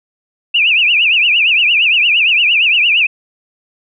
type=tone with vibrato; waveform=sine; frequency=2637 Hz; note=E7; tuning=in tune; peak=-8 dBFS; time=0.54-3.07 s; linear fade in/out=10 ms; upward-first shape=triangle; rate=8.7 Hz; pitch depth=210 cents each way; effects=none